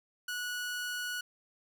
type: tone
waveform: sawtooth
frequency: 1467 Hz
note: F#6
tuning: 15 cents flat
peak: -31 dBFS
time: 0.28-1.21 s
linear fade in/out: 5 ms
effects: none